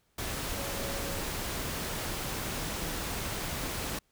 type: tone in noise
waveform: sine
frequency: 554.4 Hz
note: C#5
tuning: in tune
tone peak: -41 dBFS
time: 0.57-1.21 s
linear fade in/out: 5 ms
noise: pink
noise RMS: -35 dBFS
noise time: 0.18-3.99 s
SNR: -9 dB
effects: pink hiss -72 dBFS RMS until 4.11 s